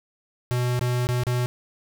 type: tone with dropouts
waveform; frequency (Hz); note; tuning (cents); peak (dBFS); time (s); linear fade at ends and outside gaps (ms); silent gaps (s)
square; 123.47; B2; 0; -22; 0.51-1.46; 0; 0.793-0.811 / 1.07-1.089 / 1.235-1.268
effects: none